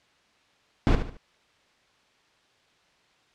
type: noise with echo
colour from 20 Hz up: brown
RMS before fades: -19 dBFS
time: 0.87-0.95 s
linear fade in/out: 0 ms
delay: 73 ms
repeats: 3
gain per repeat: -9 dB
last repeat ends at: 1.169 s
effects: white hiss -63 dBFS RMS until 3.34 s + low-pass 4000 Hz 12 dB/octave